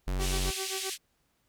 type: tone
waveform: square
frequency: 46.25 Hz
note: F#1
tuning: in tune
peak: -29 dBFS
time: 0.07-0.51 s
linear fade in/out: 10 ms
type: band-pass noise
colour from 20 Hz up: pink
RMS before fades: -36 dBFS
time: 0.19-0.98 s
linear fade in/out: 50 ms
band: 2500 to 11000 Hz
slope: 24 dB/octave
type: tone with tremolo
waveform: sawtooth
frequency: 382.8 Hz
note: G4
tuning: 41 cents flat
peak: -30 dBFS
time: 0.19-0.9 s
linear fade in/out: 5 ms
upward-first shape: sine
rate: 7.6 Hz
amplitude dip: 90%
effects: pink hiss -73 dBFS RMS until 1.48 s

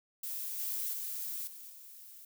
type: noise with level steps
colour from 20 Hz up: violet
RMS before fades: -39 / -36 / -39 / -49 / -52 dBFS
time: 0.23-2.25 s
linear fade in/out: 5 ms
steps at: 0.59 / 0.93 / 1.47 / 1.7 s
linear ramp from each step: 5 ms
effects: none

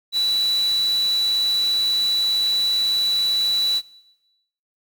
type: tone in noise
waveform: sine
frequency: 3949 Hz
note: B7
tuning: 1 cent flat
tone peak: -17 dBFS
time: 0.12-3.82 s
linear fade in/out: 50 ms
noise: white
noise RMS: -35 dBFS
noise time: 0.12-3.82 s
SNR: +15 dB
effects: noise-tail reverb RT60 1.0 s tail -22 dB re dry

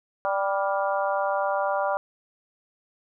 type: harmonic tone with a mistuned harmonic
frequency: 196 Hz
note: G3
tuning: in tune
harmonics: 3 / 4 / 5 / 6 / 7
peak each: -26 / -28 / -30 / -32 / -33 dBFS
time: 0.25-1.97 s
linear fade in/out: 0 ms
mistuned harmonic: 7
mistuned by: +40 cents
effects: none

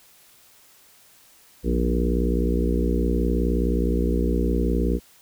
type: harmonic tone with a mistuned harmonic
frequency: 59.3 Hz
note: A#1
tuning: 30 cents sharp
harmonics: 1 / 3 / 4 / 5 / 6 / 7 / 8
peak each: -22 / -27 / -28 / -29 / -30 / -30 / -31 dBFS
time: 1.63-5 s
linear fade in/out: 50 ms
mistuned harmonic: 3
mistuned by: -54 cents
effects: white hiss -54 dBFS RMS until 5.21 s

